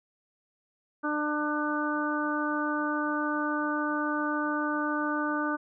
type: harmonic tone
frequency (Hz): 298.8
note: D4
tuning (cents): +30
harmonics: 1 / 2 / 3 / 4 / 5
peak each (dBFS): -30 / -36 / -36 / -33 / -33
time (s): 1.03-5.57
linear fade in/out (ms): 20
effects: none